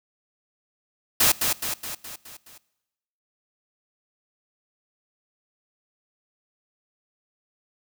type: noise with echo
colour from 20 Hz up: white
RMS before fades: -18 dBFS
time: 1.2-1.32 s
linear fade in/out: 5 ms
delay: 210 ms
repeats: 6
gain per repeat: -5 dB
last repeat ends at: 2.58 s
effects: noise-tail reverb RT60 1.0 s tail -21 dB re dry